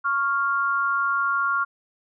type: tone pair together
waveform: sine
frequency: 1108.7 / 1397 Hz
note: C#6 / F6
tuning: 0 / 0 cents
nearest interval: major third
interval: 400 cents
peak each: -24 / -22 dBFS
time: 0.04-1.65 s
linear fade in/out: 20 ms
effects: none